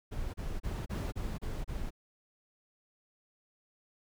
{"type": "noise bursts", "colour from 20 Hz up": "brown", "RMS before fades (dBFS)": -36, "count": 7, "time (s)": [0.11, 1.906], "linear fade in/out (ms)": 20, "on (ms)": 230, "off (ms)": 31, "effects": []}